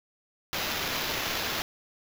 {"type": "noise with sample-and-hold", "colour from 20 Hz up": "blue", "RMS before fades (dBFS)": -31, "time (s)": [0.53, 1.62], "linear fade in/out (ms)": 0, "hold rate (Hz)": 8820, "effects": []}